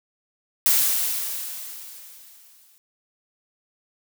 blue noise with exponential decay, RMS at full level -17 dBFS, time 0.66-2.78 s, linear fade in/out 0 ms, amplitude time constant 460 ms, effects none

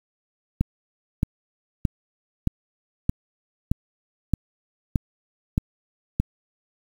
click train, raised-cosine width 5 ms, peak -7 dBFS, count 10, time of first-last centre 0.61-6.2 s, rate 1.61 Hz, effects 7-bit

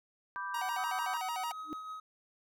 sine chord, G major, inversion first, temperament equal, 987.8 / 1174.7 / 1568 Hz, B5 / D6 / G6, 0 / 0 / 0 cents, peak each -40 / -41 / -40 dBFS, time 0.36-1.17 s, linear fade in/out 0 ms
45% pulse tone with vibrato, 842 Hz, G#5, 24 cents sharp, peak -35 dBFS, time 0.54-1.52 s, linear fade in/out 5 ms, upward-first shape square, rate 6.7 Hz, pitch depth 200 cents each way
triangle tone with tremolo, 1267 Hz, D#6, 31 cents sharp, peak -37 dBFS, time 0.78-2 s, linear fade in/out 5 ms, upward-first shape triangle, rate 6.4 Hz, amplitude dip 40%
sine tone with exponential growth, 306.2 Hz, D#4, 28 cents flat, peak -33 dBFS, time 1.63-1.73 s, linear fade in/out 0 ms, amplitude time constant 20 ms
effects none

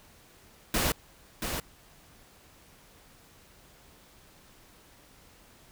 pink noise with echo, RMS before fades -27 dBFS, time 0.74-0.92 s, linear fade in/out 2 ms, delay 680 ms, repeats 1, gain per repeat -6 dB, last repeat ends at 1.6 s, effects pink hiss -57 dBFS RMS until 5.71 s

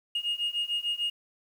sine beating tone pair, 2851 / 2857.7 Hz, F7 / F7, +35 / +39 cents, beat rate 6.7 Hz, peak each -30 / -29 dBFS, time 0.15-1.1 s, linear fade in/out 5 ms, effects tanh soft clip ceiling -23 dBFS + 9-bit

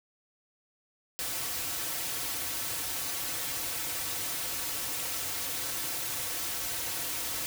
white noise with comb filter, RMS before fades -34 dBFS, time 1.19-7.46 s, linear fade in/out 0 ms, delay 4.9 ms, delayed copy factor -0.8, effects none

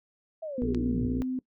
sine linear sweep, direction down, 659.3 to 63.6 Hz, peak -33 dBFS, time 0.42-1.09 s, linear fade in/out 10 ms
sine tone with pitch glide, 246.9 to 256.9 Hz, B3 to C4, 0 to -32 cents, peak -28 dBFS, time 0.58-1.39 s, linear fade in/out 2 ms, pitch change +68 cents, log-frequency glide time 1.01-1.19 s
harmonic tone, 58.27 Hz, A#1, in tune, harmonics 1 / 2 / 3 / 4 / 5 / 6 / 7 / 8, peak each -34 / -37 / -39 / -40 / -41 / -42 / -42 / -43 dBFS, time 0.62-1.22 s, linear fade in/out 0 ms
click, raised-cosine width 0.2 ms, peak -25 dBFS, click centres 0.747 s
effects noise-tail reverb RT60 0.1 s tail -21 dB re dry

